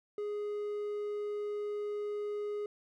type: tone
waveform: triangle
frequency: 415.3 Hz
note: G#4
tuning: in tune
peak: -32 dBFS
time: 0.18-2.66 s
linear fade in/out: 2 ms
effects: none